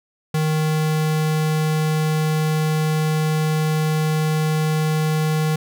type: tone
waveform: square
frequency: 155.56 Hz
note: D#3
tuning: in tune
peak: -18 dBFS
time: 0.34-5.56 s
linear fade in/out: 5 ms
effects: none